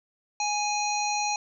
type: harmonic tone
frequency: 830.6 Hz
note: G#5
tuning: in tune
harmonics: 1 / 3 / 5 / 7 / 8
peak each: -27 / -32 / -34 / -35 / -36 dBFS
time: 0.4-1.36 s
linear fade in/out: 2 ms
effects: none